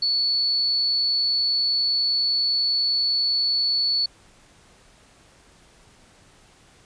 sine tone, 4435 Hz, C#8, in tune, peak -19 dBFS, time 0.02-4.06 s, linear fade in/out 5 ms, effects pink hiss -54 dBFS RMS until 6.85 s + resampled to 22050 Hz

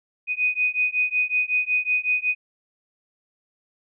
sine beating tone pair, 2489 / 2494.4 Hz, D#7 / D#7, 0 / +4 cents, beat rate 5.4 Hz, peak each -23 dBFS, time 0.27-2.35 s, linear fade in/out 50 ms, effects none

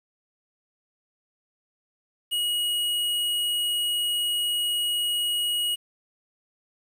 square tone, 2899 Hz, F#7, 36 cents flat, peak -24 dBFS, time 2.31-5.76 s, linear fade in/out 20 ms, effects 9-bit

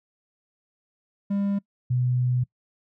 triangle / sine tone pair in turn, 200 / 124.91 Hz, G3 / B2, +35 / +20 cents, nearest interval minor sixth, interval 815 cents, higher first, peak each -20 dBFS, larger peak neither, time 1.3-1.59 / 1.9-2.44 s, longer second, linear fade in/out 10 ms, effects noise-tail reverb RT60 0.1 s tail -23 dB re dry

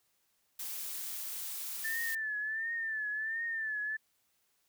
blue noise, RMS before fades -40 dBFS, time 0.59-2.15 s, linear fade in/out 5 ms
sine tone with vibrato, 1770 Hz, A6, 10 cents sharp, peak -33 dBFS, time 1.84-3.97 s, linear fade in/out 10 ms, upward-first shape triangle, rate 1.4 Hz, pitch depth 89 cents each way
effects white hiss -75 dBFS RMS until 4.68 s

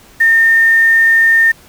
sine tone with quantisation, 1818 Hz, A#6, 44 cents flat, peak -6 dBFS, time 0.2-1.52 s, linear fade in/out 10 ms, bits 5, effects pink hiss -43 dBFS RMS until 1.68 s

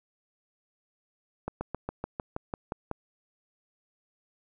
slowing click train, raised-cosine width 1 ms, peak -18 dBFS, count 10, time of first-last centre 1.48-2.913 s, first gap 130 ms, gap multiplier 1.05, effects none

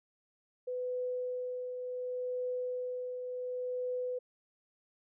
sine tone with tremolo, 500 Hz, B4, 21 cents sharp, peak -32 dBFS, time 0.67-4.19 s, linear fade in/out 10 ms, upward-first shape triangle, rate 0.69 Hz, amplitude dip 45%, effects none

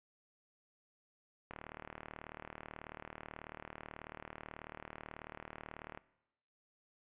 click train, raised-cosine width 0.5 ms, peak -30 dBFS, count 172, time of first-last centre 1.51-5.975 s, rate 38.3 Hz, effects noise-tail reverb RT60 0.9 s tail -20 dB re dry + resampled to 8000 Hz

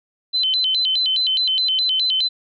sine tone with vibrato, 3520 Hz, A7, in tune, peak -16 dBFS, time 0.33-2.29 s, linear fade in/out 20 ms, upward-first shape square, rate 4.8 Hz, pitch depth 240 cents each way, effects none

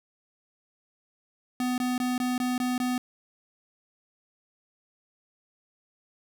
square tone bursts, 250 Hz, B3, 21 cents sharp, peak -26 dBFS, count 7, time 1.6-2.98 s, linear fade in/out 2 ms, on 180 ms, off 20 ms, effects none

